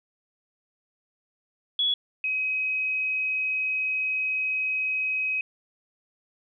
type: tone pair in turn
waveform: sine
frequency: 3376 / 2534 Hz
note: G#7 / D#7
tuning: +28 / +31 cents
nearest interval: perfect fourth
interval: 497 cents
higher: first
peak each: -21 / -24 dBFS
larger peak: first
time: 1.79-1.94 / 2.24-5.41 s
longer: second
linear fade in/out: 2 ms
effects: none